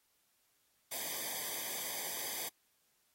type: noise with comb filter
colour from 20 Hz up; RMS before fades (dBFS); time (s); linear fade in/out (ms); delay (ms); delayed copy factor
white; -40; 0.91-2.49; 10; 0.73; -0.95
effects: white hiss -75 dBFS RMS until 3.14 s + AAC 48 kbps